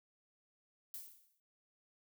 violet noise with exponential decay, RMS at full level -44 dBFS, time 0.94-1.4 s, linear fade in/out 1 ms, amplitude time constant 99 ms, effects none

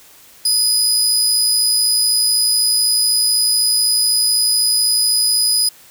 25% pulse tone, 4978 Hz, D#8, in tune, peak -8 dBFS, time 0.45-5.69 s, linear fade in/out 5 ms, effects white hiss -45 dBFS RMS until 5.9 s

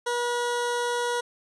20% pulse tone, 482.2 Hz, B4, 41 cents flat, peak -20 dBFS, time 0.06-1.21 s, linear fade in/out 10 ms, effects resampled to 24000 Hz

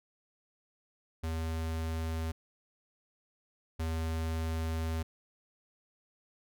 square tone pair in turn, 80.9 / 80.9 Hz, E2 / E2, -32 / -32 cents, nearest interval unison, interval 0 cents, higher neither, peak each -33 / -32 dBFS, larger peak second, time 1.23-2.32 / 3.79-5.03 s, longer second, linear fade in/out 10 ms, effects none

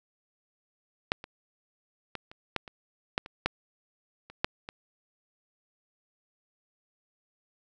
clicks, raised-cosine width 0.3 ms, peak -8 / -25 / -19 / -30 / -12 / -27 / -10 / -26 / -9 / -30 / -8 / -22 dBFS, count 12, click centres 1.119 / 1.241 / 2.153 / 2.315 / 2.563 / 2.678 / 3.179 / 3.261 / 3.46 / 4.3 / 4.445 / 4.689 s, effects none

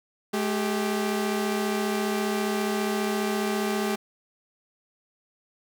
sawtooth tone pair together, 213.4 / 392 Hz, G#3 / G4, +47 / 0 cents, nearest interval major seventh, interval 1053 cents, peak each -23 / -24 dBFS, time 0.33-3.96 s, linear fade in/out 10 ms, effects none

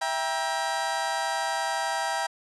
30% pulse chord, E diminished, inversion none, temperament just, 659.3 / 791.1 / 949.3 Hz, E5 / G5 / Bb5, 0 / +16 / +31 cents, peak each -30 / -27 / -28 dBFS, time 0.01-2.27 s, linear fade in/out 10 ms, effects resampled to 24000 Hz

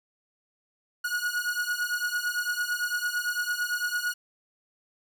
45% pulse beating tone pair, 1447 / 1455.9 Hz, F#6 / F#6, -39 / -28 cents, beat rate 8.9 Hz, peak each -30 dBFS, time 1.04-4.14 s, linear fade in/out 10 ms, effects none

